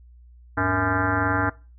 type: tone with frequency modulation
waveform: sine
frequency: 835 Hz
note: G#5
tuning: 9 cents sharp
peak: -19 dBFS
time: 0.57-1.5 s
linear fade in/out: 10 ms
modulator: 183 Hz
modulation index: 4.5
effects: noise-tail reverb RT60 0.3 s tail -20 dB re dry + added 60 Hz sine -46 dBFS peak until 1.78 s